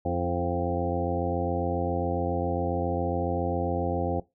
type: harmonic tone with a mistuned harmonic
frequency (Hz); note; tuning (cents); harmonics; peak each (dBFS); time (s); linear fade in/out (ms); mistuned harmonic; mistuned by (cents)
87.31; F2; 0; 1 / 2 / 3 / 4 / 5 / 6 / 8 / 9; -31 / -34 / -34 / -34 / -36 / -32 / -35 / -34; 0.05-4.2; 5; 4; -34
effects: noise-tail reverb RT60 0.2 s tail -19 dB re dry